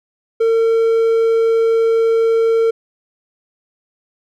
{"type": "tone", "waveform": "triangle", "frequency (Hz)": 454, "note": "A#4", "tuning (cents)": -46, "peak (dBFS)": -9, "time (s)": [0.4, 2.71], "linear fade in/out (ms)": 10, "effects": []}